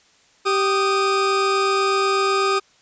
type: tone pair together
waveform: 40% pulse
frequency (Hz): 389.8 / 1237.5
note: G4 / D#6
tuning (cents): -10 / -10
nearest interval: octave + minor sixth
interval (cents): 2000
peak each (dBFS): -19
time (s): 0.45-2.6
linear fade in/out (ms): 20
effects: white hiss -56 dBFS RMS until 2.81 s + resampled to 16000 Hz